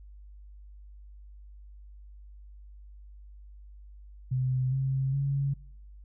sine tone with pitch steps, 128.8 / 133.81 / 139 Hz, C3 / C3 / C#3, -27 / +39 / +5 cents, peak -25 dBFS, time 4.31-5.54 s, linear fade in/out 10 ms, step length 410 ms, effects noise-tail reverb RT60 0.8 s tail -24 dB re dry + added 50 Hz sine -46 dBFS peak until 6.04 s

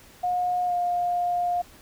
sine tone with pitch glide, 719 to 707.1 Hz, F#5 to F5, -50 to +21 cents, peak -22 dBFS, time 0.23-1.62 s, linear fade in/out 10 ms, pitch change -29 cents, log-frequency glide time 0.66-0.73 s, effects pink hiss -51 dBFS RMS until 1.81 s

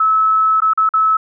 sine tone with dropouts, 1299 Hz, E6, 26 cents flat, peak -10 dBFS, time 0-1.17 s, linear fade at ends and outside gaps 5 ms, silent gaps 0.604-0.619 / 0.735-0.775 / 0.891-0.937 s, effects none

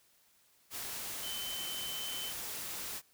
sine tone in noise, 3063 Hz, G7, 41 cents flat, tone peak -40 dBFS, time 1.21-2.33 s, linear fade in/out 50 ms, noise white, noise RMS -41 dBFS, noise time 0.7-3.02 s, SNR -2 dB, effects white hiss -68 dBFS RMS until 3.13 s

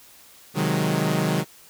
sawtooth chord, Ab dominant seventh, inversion first, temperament equal, 130.81 / 155.56 / 185 / 207.7 Hz, C3 / Eb3 / Gb3 / Ab3, 0 / 0 / 0 / 0 cents, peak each -25 / -20 / -22 / -24 dBFS, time 0.54-1.45 s, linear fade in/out 50 ms, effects white hiss -50 dBFS RMS until 1.69 s

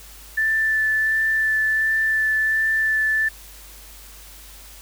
sine tone with vibrato, 1760 Hz, A6, in tune, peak -17 dBFS, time 0.37-3.29 s, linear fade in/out 10 ms, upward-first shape sine, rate 1.4 Hz, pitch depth 11 cents each way, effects added 50 Hz sine -44 dBFS peak until 4.81 s + white hiss -44 dBFS RMS until 4.81 s

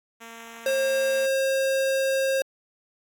5% pulse tone with pitch glide, 229.2 to 231.1 Hz, A#3 to A#3, -29 to -15 cents, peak -29 dBFS, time 0.2-1.27 s, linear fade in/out 20 ms, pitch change +14 cents, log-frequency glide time 0.31-1.02 s
square tone, 536 Hz, C5, 42 cents sharp, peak -22 dBFS, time 0.66-2.42 s, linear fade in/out 2 ms
effects AAC 64 kbps

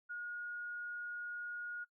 sine tone, 1439 Hz, F#6, 49 cents flat, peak -40 dBFS, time 0.09-1.85 s, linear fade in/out 20 ms, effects noise-tail reverb RT60 0.1 s tail -23 dB re dry

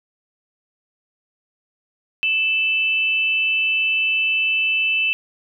sine tone pair together, 2637 / 3019 Hz, E7 / F#7, 0 / +34 cents, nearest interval major second, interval 234 cents, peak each -17 / -25 dBFS, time 2.23-5.13 s, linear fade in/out 0 ms, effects none

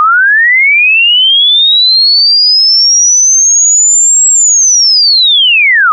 sine linear two-way sweep, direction up then down, 1204 to 7680 to 1204 Hz, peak -3 dBFS, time 0-5.92 s, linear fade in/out 0 ms, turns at 4.28 s, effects none

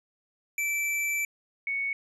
square / sine tone pair in turn, 2326 / 2220 Hz, D7 / C#7, -17 / +2 cents, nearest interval minor second, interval 81 cents, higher first, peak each -27 dBFS, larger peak neither, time 0.58-1.25 / 1.67-1.93 s, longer first, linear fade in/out 2 ms, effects resampled to 32000 Hz

